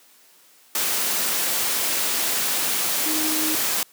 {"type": "tone in noise", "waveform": "sine", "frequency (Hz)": 311.5, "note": "D#4", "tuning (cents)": 2, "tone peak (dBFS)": -26, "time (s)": [3.06, 3.55], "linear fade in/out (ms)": 2, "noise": "white", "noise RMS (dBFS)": -23, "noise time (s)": [0.75, 3.83], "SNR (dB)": -6, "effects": ["white hiss -54 dBFS RMS until 3.92 s", "high-pass 200 Hz 12 dB/octave"]}